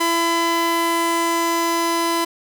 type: tone pair together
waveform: sawtooth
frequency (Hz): 335.7 / 1007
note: E4 / B5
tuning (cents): +32 / +33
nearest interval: octave + perfect fifth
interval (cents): 1901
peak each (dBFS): -17 / -17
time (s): 0-2.25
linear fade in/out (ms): 10
effects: none